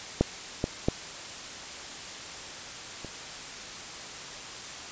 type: clicks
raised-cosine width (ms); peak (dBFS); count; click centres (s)
2; -7 / -12 / -9 / -25; 4; 0.21 / 0.641 / 0.885 / 3.047
effects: white hiss -40 dBFS RMS until 4.91 s + resampled to 16000 Hz